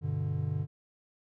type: chord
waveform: triangle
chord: G major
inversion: none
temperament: equal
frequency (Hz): 98 / 123.47 / 146.83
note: G2 / B2 / D3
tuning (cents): 0 / 0 / 0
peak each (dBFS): -32 / -34 / -30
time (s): 0.01-0.67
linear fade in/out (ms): 50
effects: none